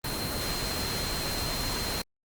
sine tone in noise, 4159 Hz, C8, 11 cents flat, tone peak -35 dBFS, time 0.04-2.02 s, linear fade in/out 5 ms, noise pink, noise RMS -32 dBFS, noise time 0.04-2.02 s, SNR -6 dB, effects Opus 24 kbps

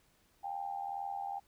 sine tone with amplitude modulation, 797 Hz, G5, 28 cents sharp, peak -33 dBFS, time 0.43-1.4 s, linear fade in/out 20 ms, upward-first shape sine, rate 82.2 Hz, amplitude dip 75%, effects pink hiss -70 dBFS RMS until 1.47 s

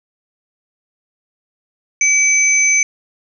sine tone pair together, 2298 / 6135 Hz, D7 / G8, -38 / -38 cents, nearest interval octave + perfect fourth, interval 1700 cents, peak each -13 / -13 dBFS, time 2.01-2.83 s, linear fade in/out 2 ms, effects none

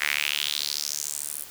sawtooth tone with high-pass filter sweep, 73.42 Hz, D2, in tune, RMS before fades -29 dBFS, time 0-1.45 s, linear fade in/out 20 ms, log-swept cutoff 1900 to 11000 Hz, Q 3.4, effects white hiss -44 dBFS RMS until 1.5 s

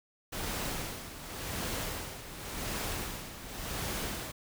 pink noise with tremolo, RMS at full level -35 dBFS, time 0.32-4.32 s, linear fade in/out 10 ms, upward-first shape sine, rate 0.9 Hz, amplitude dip 70%, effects none

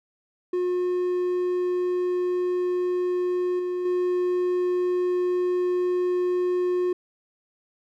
triangle tone with level steps, 359.8 Hz, F#4, 48 cents flat, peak -20 / -23 / -19 dBFS, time 0.53-6.93 s, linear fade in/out 5 ms, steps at 3.59 / 3.85 s, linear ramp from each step 5 ms, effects none

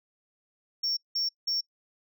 sine tone bursts, 5480 Hz, F8, 34 cents flat, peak -24 dBFS, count 3, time 0.83-1.61 s, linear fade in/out 10 ms, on 140 ms, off 180 ms, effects noise-tail reverb RT60 0.1 s tail -26 dB re dry + tanh soft clip ceiling -24 dBFS

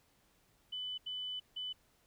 sine tone bursts at uneven times, 3000 Hz, F#7, 23 cents sharp, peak -38 dBFS, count 3, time 0.72-0.98 / 1.06-1.4 / 1.56-1.73 s, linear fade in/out 10 ms, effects pink hiss -71 dBFS RMS until 2.06 s

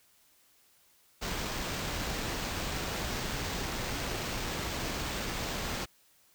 pink noise with sample-and-hold, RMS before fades -35 dBFS, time 1.21-5.86 s, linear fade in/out 20 ms, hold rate 11025 Hz, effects white hiss -65 dBFS RMS until 6.34 s

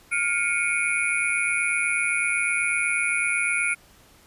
sine tone cluster, 1414 / 2191 / 2299 / 2460 / 9970 Hz, F6 / C#7 / D7 / D#7 / D#9, +21 / -21 / -37 / -20 / +2 cents, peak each -28 / -26 / -28 / -27 / -32 dBFS, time 0.11-3.75 s, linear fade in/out 20 ms, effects pink hiss -54 dBFS RMS until 4.26 s + resampled to 32000 Hz

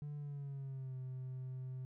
triangle tone with pitch glide, 146.83 to 129.31 Hz, D3 to C3, 0 to -20 cents, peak -39 dBFS, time 0.02-1.85 s, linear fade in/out 0 ms, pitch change -220 cents, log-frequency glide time 0.16-0.96 s, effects tanh soft clip ceiling -36 dBFS

